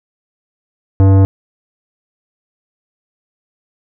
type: tone with tanh clipping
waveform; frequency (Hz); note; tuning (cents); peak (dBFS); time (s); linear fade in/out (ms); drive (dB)
sine; 96.8; G2; -21; -7; 1-1.25; 0; 16
effects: none